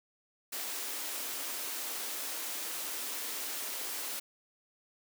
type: high-pass noise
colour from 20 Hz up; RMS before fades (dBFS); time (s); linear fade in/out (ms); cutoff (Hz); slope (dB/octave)
white; -38; 0.52-4.2; 10; 240; 96
effects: none

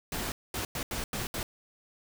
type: noise bursts at uneven times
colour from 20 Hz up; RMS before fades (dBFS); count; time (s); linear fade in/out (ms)
pink; -34; 6; 0.12-0.32 / 0.54-0.65 / 0.75-0.83 / 0.91-1.04 / 1.13-1.27 / 1.34-1.43; 2
effects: none

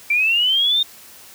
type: linear sweep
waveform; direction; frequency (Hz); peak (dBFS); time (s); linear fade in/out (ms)
sine; up; 2322 to 3684; -14; 0.1-0.83; 5
effects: white hiss -43 dBFS RMS until 1.34 s + high-pass 60 Hz 12 dB/octave

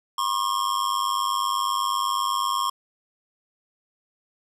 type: tone with amplitude modulation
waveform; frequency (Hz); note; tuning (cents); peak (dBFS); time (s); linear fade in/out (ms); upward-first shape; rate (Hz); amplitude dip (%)
square; 1078; C#6; -49; -19; 0.18-2.7; 5; sine; 100; 90
effects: low-pass 12000 Hz 12 dB/octave + 9-bit

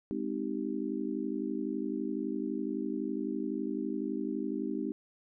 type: chord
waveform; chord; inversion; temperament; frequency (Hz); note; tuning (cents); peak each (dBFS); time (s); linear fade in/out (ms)
sine; Ab major seventh; none; just; 207.7 / 259.6 / 311.5 / 389.3; Ab3 / C4 / Eb4 / G4; 0 / -13 / +2 / -12; -38 / -36 / -36 / -39; 0.11-4.92; 0
effects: none

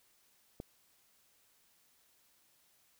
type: click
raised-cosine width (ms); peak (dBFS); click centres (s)
2; -28; 0.601
effects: white hiss -70 dBFS RMS until 2.99 s

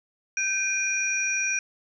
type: tone cluster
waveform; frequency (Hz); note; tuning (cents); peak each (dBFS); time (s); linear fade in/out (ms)
sine; 1552 / 2422 / 5750; G6 / D#7 / F8; -18 / -47 / +50; -31 / -26 / -28; 0.37-1.59; 2
effects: none

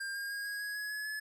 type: tone with pitch steps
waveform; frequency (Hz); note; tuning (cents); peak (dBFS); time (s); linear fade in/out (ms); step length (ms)
square; 1600 / 1615.8 / 1631.7 / 1647.8 / 1664.1 / 1680.5 / 1697.1 / 1713.8; G6 / G#6 / G#6 / G#6 / G#6 / G#6 / G#6 / A6; +35 / -48 / -31 / -14 / +3 / +20 / +37 / -46; -37; 0-1.2; 10; 150
effects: resampled to 32000 Hz

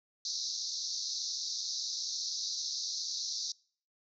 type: band-pass noise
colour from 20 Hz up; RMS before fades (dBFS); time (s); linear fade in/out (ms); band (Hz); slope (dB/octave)
white; -37; 0.25-3.52; 2; 3900 to 6200; 96
effects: noise-tail reverb RT60 0.5 s tail -25 dB re dry

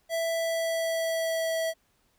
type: tone with pitch glide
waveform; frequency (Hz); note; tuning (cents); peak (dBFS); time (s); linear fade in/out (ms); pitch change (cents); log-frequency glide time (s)
square; 661 to 651.9; E5 to E5; +5 to -19; -27; 0.09-1.74; 50; -24; 0.31-1.55
effects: pink hiss -69 dBFS RMS until 2.18 s

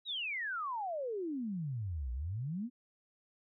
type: exponential two-way sweep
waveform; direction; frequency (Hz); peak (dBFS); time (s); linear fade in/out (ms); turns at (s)
sine; down then up; 3951 to 58.27 to 259.1; -35; 0.05-2.7; 50; 2.12
effects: none

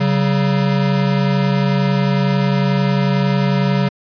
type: tone pair together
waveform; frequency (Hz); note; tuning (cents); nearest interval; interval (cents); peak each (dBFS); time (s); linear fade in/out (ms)
square; 138.87 / 190; C#3 / F#3; +3 / +46; perfect fourth; 543; -17; 0-3.89; 10
effects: resampled to 11025 Hz

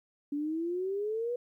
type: exponential sweep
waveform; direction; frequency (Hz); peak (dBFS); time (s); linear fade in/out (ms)
sine; up; 284.2 to 493.9; -30; 0.32-1.36; 5
effects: 12-bit

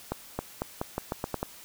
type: accelerating click train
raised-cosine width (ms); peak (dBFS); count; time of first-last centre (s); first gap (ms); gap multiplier
1; -15; 9; 0.12-1.43; 270; 0.85
effects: white hiss -49 dBFS RMS until 1.64 s

